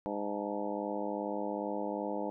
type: harmonic tone with a mistuned harmonic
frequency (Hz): 102.6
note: G#2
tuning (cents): -21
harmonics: 2 / 3 / 4 / 5 / 6 / 7 / 8 / 9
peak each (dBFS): -41 / -39 / -43 / -39 / -41 / -45 / -41 / -47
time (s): 0.06-2.3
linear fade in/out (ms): 0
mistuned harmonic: 8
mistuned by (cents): +81
effects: none